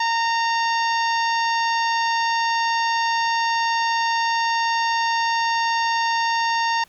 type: harmonic tone with a mistuned harmonic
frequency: 921 Hz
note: A#5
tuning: 21 cents flat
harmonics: 1 / 2 / 3 / 4 / 5 / 6 / 7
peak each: -20 / -25 / -31 / -34 / -32 / -33 / -39 dBFS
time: 0-6.84 s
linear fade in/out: 5 ms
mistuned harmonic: 4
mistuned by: -35 cents
effects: pink hiss -54 dBFS RMS until 6.88 s